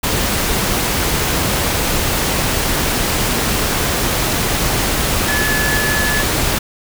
sine tone in noise, 1718 Hz, A6, 42 cents flat, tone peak -18 dBFS, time 5.28-6.23 s, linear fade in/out 10 ms, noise pink, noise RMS -17 dBFS, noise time 0.03-6.59 s, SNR -4 dB, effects none

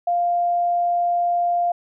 sine tone, 698.5 Hz, F5, in tune, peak -17 dBFS, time 0.07-1.72 s, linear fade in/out 5 ms, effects none

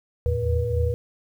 sine tone cluster, 79.3 / 82.9 / 112.1 / 483.3 Hz, D#2 / E2 / A2 / B4, +33 / +10 / +33 / -38 cents, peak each -26 dBFS, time 0.26-0.94 s, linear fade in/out 0 ms, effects 9-bit

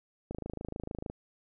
click train, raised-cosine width 2 ms, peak -24 dBFS, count 22, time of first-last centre 0.31-1.099 s, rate 26.6 Hz, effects none

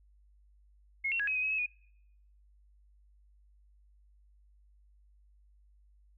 sine tone with pitch steps, 2165 / 2725 / 1663 / 2544 / 2507 / 2555 / 2578 / 2462 Hz, C#7 / F7 / G#6 / D#7 / D#7 / D#7 / E7 / D#7, -41 / -43 / +2 / +38 / +12 / +45 / -39 / -19 cents, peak -29 dBFS, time 1.04-1.664 s, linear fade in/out 10 ms, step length 78 ms, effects noise-tail reverb RT60 0.8 s tail -26 dB re dry + added 50 Hz sine -60 dBFS peak until 6.17 s

